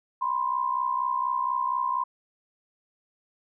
sine tone pair together, 981.8 / 1046 Hz, B5 / C6, -10 / -1 cents, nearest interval minor second, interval 109 cents, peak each -28 / -26 dBFS, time 0.21-2.04 s, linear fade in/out 10 ms, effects none

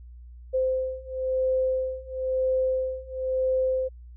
sine beating tone pair, 518 / 518.99 Hz, C5 / C5, -17 / -14 cents, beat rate 0.99 Hz, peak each -27 / -26 dBFS, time 0.53-3.89 s, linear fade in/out 20 ms, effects added 60 Hz sine -42 dBFS peak until 4.16 s

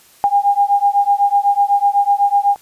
sine beating tone pair, 804 / 812 Hz, G5 / G#5, +44 / -39 cents, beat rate 8 Hz, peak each -14 dBFS, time 0.24-2.56 s, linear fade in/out 0 ms, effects white hiss -48 dBFS RMS until 2.61 s + resampled to 32000 Hz

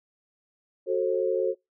sine chord, F# diminished, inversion none, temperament equal with one note detuned, 370 / 440 / 534.2 Hz, F#4 / A4 / C5, 0 / 0 / +36 cents, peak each -27 dBFS, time 0.86-1.55 s, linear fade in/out 50 ms, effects noise-tail reverb RT60 0.2 s tail -26 dB re dry

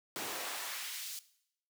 pink noise with high-pass filter sweep, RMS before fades -41 dBFS, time 0.16-1.19 s, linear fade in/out 0 ms, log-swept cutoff 270 to 5000 Hz, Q 0.84, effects noise-tail reverb RT60 0.7 s tail -17 dB re dry

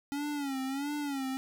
square tone with vibrato, 278.6 Hz, C#4, 9 cents sharp, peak -33 dBFS, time 0.12-1.37 s, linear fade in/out 0 ms, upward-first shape sine, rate 1.5 Hz, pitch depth 100 cents each way, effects none

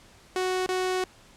sawtooth tone with dropouts, 370 Hz, F#4, in tune, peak -21 dBFS, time 0.36-1.04 s, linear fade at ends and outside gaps 1 ms, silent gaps 0.662-0.69 s, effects pink hiss -54 dBFS RMS until 1.36 s + low-pass 9000 Hz 12 dB/octave

